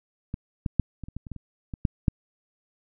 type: clicks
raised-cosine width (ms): 5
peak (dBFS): -18 / -13 / -7 / -23 / -28 / -21 / -27 / -22 / -27 / -21 / -9 / -7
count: 12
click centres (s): 0.341 / 0.662 / 0.797 / 1.037 / 1.085 / 1.166 / 1.268 / 1.317 / 1.363 / 1.738 / 1.852 / 2.082
effects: none